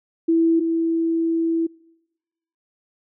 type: tone pair in turn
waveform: sine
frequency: 329.6 / 329.6 Hz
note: E4 / E4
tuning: 0 / 0 cents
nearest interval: unison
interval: 0 cents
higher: neither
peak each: -14 / -18 dBFS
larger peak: first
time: 0.28-0.6 / 0.6-1.67 s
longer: second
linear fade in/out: 10 ms
effects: noise-tail reverb RT60 1.0 s tail -26 dB re dry